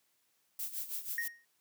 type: noise with tremolo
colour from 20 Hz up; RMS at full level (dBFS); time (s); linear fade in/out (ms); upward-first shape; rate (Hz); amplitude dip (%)
violet; -37; 0.59-1.28; 5; sine; 6.2; 75
type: tone with exponential decay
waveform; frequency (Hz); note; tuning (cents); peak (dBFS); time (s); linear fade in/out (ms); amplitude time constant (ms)
triangle; 1864.7; A#6; 0; -28; 1.18-1.45; 2; 58
effects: white hiss -75 dBFS RMS until 1.6 s + high-pass 100 Hz 12 dB/octave